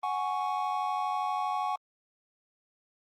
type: chord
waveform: triangle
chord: F# suspended second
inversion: none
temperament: just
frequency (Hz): 740 / 832.5 / 1110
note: F#5 / G#5 / C#6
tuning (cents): 0 / +4 / +2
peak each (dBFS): -31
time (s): 0.03-1.76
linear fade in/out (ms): 5
effects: Opus 32 kbps